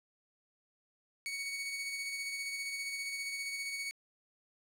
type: tone with tremolo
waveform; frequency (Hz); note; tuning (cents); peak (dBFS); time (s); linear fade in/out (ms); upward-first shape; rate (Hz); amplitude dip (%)
sawtooth; 2232; C#7; +11; -32; 1.26-3.91; 0; sine; 15; 35
effects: low-pass 12000 Hz 12 dB/octave + 10-bit